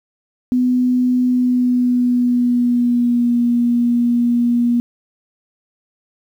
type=tone with pitch glide; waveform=sine; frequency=250 to 239.3 Hz; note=B3 to A#3; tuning=+21 to +46 cents; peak=-12 dBFS; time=0.52-4.8 s; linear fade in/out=0 ms; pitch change=-75 cents; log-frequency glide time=1.28-3.39 s; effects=8-bit